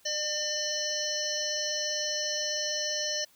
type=harmonic tone; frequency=601 Hz; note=D5; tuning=40 cents sharp; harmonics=1 / 3 / 5 / 7 / 9 / 10; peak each=-36 / -38 / -38 / -36 / -35 / -34 dBFS; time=0.05-3.25 s; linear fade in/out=10 ms; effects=white hiss -62 dBFS RMS until 3.35 s